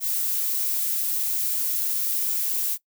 violet noise, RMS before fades -25 dBFS, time 0-2.78 s, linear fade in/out 50 ms, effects noise-tail reverb RT60 0.1 s tail -20 dB re dry

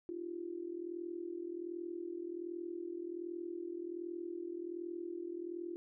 sine tone with amplitude modulation, 344.9 Hz, F4, 22 cents flat, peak -36 dBFS, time 0.09-5.76 s, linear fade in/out 0 ms, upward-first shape sine, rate 41.3 Hz, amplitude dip 80%, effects none

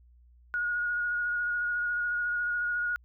sine tone with vibrato, 1443 Hz, F#6, 44 cents flat, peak -27 dBFS, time 0.54-2.96 s, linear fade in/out 0 ms, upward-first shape square, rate 14 Hz, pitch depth 14 cents each way, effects added 60 Hz sine -55 dBFS peak until 3.04 s

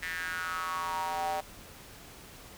square tone with high-pass filter sweep, 85.7 Hz, F2, 32 cents flat, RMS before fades -34 dBFS, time 0.02-1.41 s, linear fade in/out 10 ms, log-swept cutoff 1900 to 690 Hz, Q 6.5, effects pink hiss -50 dBFS RMS until 2.57 s

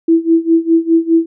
sine tone with tremolo, 329.6 Hz, E4, in tune, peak -5 dBFS, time 0.08-1.26 s, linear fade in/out 5 ms, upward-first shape sine, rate 4.9 Hz, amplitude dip 90%, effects none

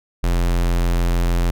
square tone, 43.27 Hz, F1, 15 cents flat, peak -16 dBFS, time 0.23-1.51 s, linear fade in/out 10 ms, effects none

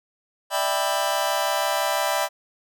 sawtooth chord, E minor seventh, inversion third, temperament just, 593.3 / 659.3 / 791.1 / 988.9 Hz, D5 / E5 / G5 / B5, +18 / 0 / +16 / +2 cents, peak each -23 dBFS, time 0.5-2.29 s, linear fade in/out 50 ms, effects none

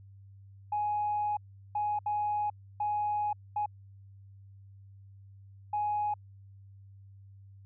sine tone bursts at uneven times, 835 Hz, G#5, 9 cents sharp, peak -27 dBFS, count 6, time 0.72-1.37 / 1.75-1.99 / 2.06-2.5 / 2.8-3.33 / 3.56-3.66 / 5.73-6.14 s, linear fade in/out 5 ms, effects tanh soft clip ceiling -23 dBFS + added 98 Hz sine -50 dBFS peak until 7.65 s

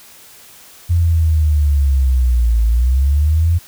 sine linear two-way sweep, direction down then up, 86.8 to 55 to 86.8 Hz, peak -10 dBFS, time 0.89-3.59 s, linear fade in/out 20 ms, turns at 2.64 s, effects white hiss -42 dBFS RMS until 3.67 s

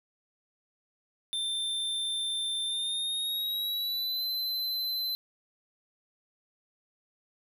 square tone with pitch glide, 3572 to 4056 Hz, A7 to B7, +25 to +45 cents, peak -30 dBFS, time 1.33-5.15 s, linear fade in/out 0 ms, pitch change +220 cents, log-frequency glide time 2.65-4.25 s, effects none

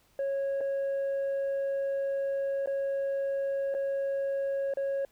sine tone with dropouts, 550 Hz, C#5, 14 cents flat, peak -25 dBFS, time 0.19-5.05 s, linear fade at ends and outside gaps 2 ms, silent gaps 0.607-0.611 / 2.66-2.673 / 3.742-3.748 / 4.738-4.771 s, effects tanh soft clip ceiling -27 dBFS + pink hiss -66 dBFS RMS until 5.11 s

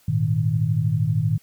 sine chord, Ab suspended second, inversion none, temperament equal, 103.83 / 116.54 / 155.56 Hz, Ab2 / Bb2 / Eb3, 0 / 0 / 0 cents, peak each -24 / -22 / -22 dBFS, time 0.08-1.38 s, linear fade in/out 5 ms, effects white hiss -58 dBFS RMS until 1.42 s

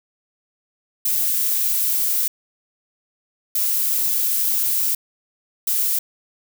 violet noise bursts at uneven times, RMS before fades -20 dBFS, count 3, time 1.05-2.28 / 3.55-4.95 / 5.67-5.99 s, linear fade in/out 5 ms, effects none

